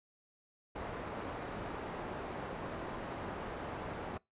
white low-pass noise, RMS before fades -42 dBFS, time 0.75-4.18 s, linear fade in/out 10 ms, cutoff 930 Hz, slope 12 dB/octave, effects noise-tail reverb RT60 0.2 s tail -24 dB re dry + resampled to 8000 Hz

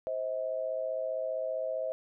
sine tone pair together, 523.3 / 638.6 Hz, C5 / D#5, 0 / +45 cents, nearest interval minor third, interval 345 cents, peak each -34 / -33 dBFS, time 0.07-1.92 s, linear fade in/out 0 ms, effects none

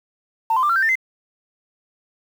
sine tone with pitch steps, 899 / 1032.7 / 1186.2 / 1362.6 / 1565.2 / 1798 / 2065 Hz, A5 / C6 / D6 / F6 / G6 / A6 / C7, +37 / -23 / +17 / -43 / -3 / +37 / -23 cents, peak -14 dBFS, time 0.5-0.955 s, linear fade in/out 5 ms, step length 65 ms, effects tanh soft clip ceiling -11 dBFS + 7-bit

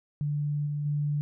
sine tone with level steps, 146.83 Hz, D3, in tune, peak -26 / -28 / -25 dBFS, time 0.21-1.21 s, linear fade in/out 0 ms, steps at 0.66 / 0.85 s, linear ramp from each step 10 ms, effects none

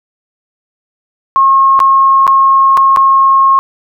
sine tone with dropouts, 1081 Hz, C#6, 44 cents flat, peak -4 dBFS, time 1.36-3.59 s, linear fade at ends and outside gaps 0 ms, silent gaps 1.792-1.802 / 2.268-2.277 / 2.771-2.775 / 2.962-2.971 s, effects none

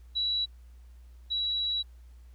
sine tone pair in turn, 3919 / 3905 Hz, B7 / B7, -14 / -20 cents, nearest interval unison, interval 6 cents, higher first, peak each -26 / -27 dBFS, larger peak first, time 0.15-0.46 / 1.3-1.83 s, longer second, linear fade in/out 20 ms, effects added 60 Hz sine -48 dBFS peak until 2.34 s + pink hiss -69 dBFS RMS until 2.34 s

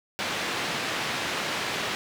white band-pass noise, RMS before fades -30 dBFS, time 0.19-1.95 s, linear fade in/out 0 ms, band 120 to 3100 Hz, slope 12 dB/octave, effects none

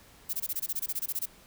violet noise bursts, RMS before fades -31 dBFS, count 15, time 0.29-1.259 s, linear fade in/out 10 ms, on 45 ms, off 21 ms, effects pink hiss -56 dBFS RMS until 1.46 s

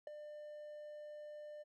triangle tone with ADSR envelope, 598 Hz, D5, 31 cents sharp, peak -37 dBFS, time 0.07-1.64 s, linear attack 3 ms, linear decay 7 ms, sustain -9 dB, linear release 25 ms, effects none

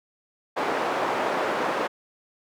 white band-pass noise, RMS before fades -26 dBFS, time 0.56-1.88 s, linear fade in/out 20 ms, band 350 to 990 Hz, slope 12 dB/octave, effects none

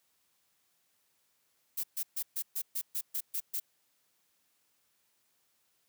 violet noise bursts, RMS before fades -34 dBFS, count 10, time 1.77-3.6 s, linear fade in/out 10 ms, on 66 ms, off 130 ms, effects white hiss -74 dBFS RMS until 5.88 s + high-pass 80 Hz 12 dB/octave

